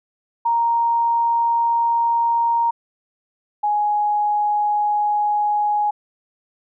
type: tone pair in turn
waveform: sine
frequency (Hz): 932.3 / 834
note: A#5 / G#5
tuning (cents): 0 / +7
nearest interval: major second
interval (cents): 193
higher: first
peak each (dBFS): -15 / -16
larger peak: first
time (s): 0.45-2.71 / 3.63-5.91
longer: second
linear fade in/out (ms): 10
effects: none